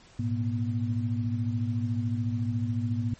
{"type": "tone cluster", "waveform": "sine", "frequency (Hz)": [106.2, 120.1, 241.3], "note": ["G#2", "B2", "B3"], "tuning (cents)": [39, -48, -40], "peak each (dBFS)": [-28, -33, -31], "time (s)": [0.19, 3.14], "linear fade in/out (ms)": 5, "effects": ["pink hiss -55 dBFS RMS until 3.19 s", "MP3 32 kbps"]}